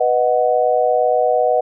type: chord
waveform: sine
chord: B major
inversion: none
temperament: equal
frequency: 493.9 / 622.3 / 740 Hz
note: B4 / D#5 / F#5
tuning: 0 / 0 / 0 cents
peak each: -17 dBFS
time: 0-1.61 s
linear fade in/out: 10 ms
effects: none